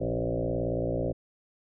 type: tone with frequency modulation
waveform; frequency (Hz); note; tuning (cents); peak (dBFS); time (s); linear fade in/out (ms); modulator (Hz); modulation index
sine; 329.6; E4; 0; -26; 0-1.13; 20; 58.3; 4.8
effects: none